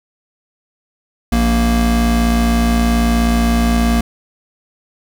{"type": "tone pair together", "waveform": "square", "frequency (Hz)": [57.92, 232.7], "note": ["A#1", "A#3"], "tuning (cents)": [-10, -3], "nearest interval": "2 octaves", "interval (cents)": 2407, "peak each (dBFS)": -15, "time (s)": [1.32, 4.01], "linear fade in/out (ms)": 5, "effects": []}